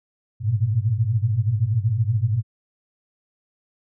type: tone cluster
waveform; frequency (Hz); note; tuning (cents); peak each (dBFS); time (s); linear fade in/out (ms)
sine; 102.2 / 115.2 / 123.3; G#2 / A#2 / B2; -27 / -20 / -2; -22 / -21 / -26; 0.4-2.43; 50
effects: none